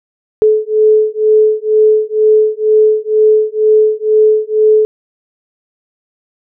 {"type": "beating tone pair", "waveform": "sine", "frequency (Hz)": [430, 432.1], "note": ["A4", "A4"], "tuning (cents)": [-40, -31], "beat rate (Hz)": 2.1, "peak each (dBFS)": -10, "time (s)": [0.42, 4.85], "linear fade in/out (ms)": 0, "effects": []}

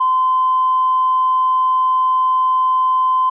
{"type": "tone with tanh clipping", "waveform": "triangle", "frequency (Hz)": 1030, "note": "C6", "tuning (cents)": -28, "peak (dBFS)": -12, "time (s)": [0, 3.3], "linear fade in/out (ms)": 10, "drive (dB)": 4, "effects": ["resampled to 8000 Hz"]}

